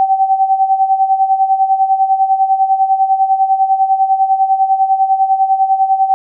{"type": "tone with tremolo", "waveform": "sine", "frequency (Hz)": 771, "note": "G5", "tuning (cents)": -29, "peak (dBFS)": -6, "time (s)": [0, 6.14], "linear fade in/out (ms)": 0, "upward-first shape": "sine", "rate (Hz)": 10, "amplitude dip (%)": 70, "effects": []}